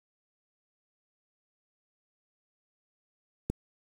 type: click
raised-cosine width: 3 ms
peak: -16 dBFS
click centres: 3.5 s
effects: 7-bit